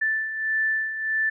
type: beating tone pair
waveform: sine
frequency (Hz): 1760 / 1761.6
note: A6 / A6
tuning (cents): 0 / +2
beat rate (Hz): 1.6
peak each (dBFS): -30 / -23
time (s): 0.01-1.3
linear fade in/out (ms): 10
effects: none